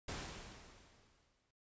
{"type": "noise with exponential decay", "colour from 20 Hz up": "pink", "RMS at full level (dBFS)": -42, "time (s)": [0.08, 1.51], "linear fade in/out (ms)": 5, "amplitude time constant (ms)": 310, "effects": ["noise-tail reverb RT60 0.3 s tail -21 dB re dry", "resampled to 16000 Hz"]}